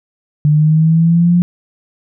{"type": "linear sweep", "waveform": "sine", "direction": "up", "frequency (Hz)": [148.1, 177], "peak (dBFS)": -7, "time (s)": [0.45, 1.42], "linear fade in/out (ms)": 0, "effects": []}